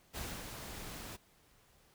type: noise with ADSR envelope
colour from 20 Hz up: pink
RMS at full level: -41 dBFS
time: 0.13-1.17 s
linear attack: 37 ms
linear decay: 260 ms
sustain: -5 dB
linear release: 20 ms
effects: pink hiss -67 dBFS RMS until 1.94 s